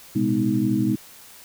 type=tone cluster; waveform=sine; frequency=117.3 / 129.4 / 206.8 / 251 / 314.9 Hz; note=A#2 / C3 / G#3 / B3 / D#4; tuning=+11 / -19 / -7 / +28 / +21 cents; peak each=-31 / -27 / -23 / -25 / -23 dBFS; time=0.15-0.96 s; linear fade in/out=10 ms; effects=white hiss -46 dBFS RMS until 1.44 s